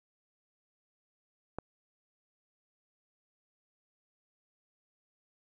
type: click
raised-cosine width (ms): 1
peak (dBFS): -22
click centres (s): 1.586
effects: none